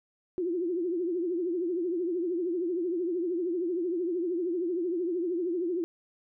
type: tone with vibrato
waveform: sine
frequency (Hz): 349.2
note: F4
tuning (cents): 0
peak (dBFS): -27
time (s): 0.38-5.84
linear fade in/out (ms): 0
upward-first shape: triangle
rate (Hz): 13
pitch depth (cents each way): 140
effects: none